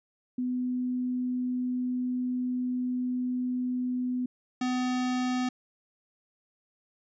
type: tone pair in turn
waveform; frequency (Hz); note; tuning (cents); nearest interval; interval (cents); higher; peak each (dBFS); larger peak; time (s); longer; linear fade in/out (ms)
sine / square; 250.4 / 251.8; B3 / B3; +24 / +34; unison; 10; second; -27; neither; 0.38-4.26 / 4.61-5.49; first; 5
effects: resampled to 16000 Hz